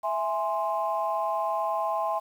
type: chord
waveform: sine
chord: E augmented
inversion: none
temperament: equal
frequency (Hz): 659.3 / 830.6 / 1046.5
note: E5 / G#5 / B#5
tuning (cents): 0 / 0 / 0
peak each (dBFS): -29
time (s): 0.03-2.2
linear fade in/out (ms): 20
effects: tanh soft clip ceiling -16 dBFS + 9-bit